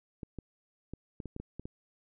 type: clicks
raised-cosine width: 3 ms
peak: -27 dBFS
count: 9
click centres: 0.232 / 0.387 / 0.936 / 1.202 / 1.257 / 1.364 / 1.4 / 1.596 / 1.655 s
effects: none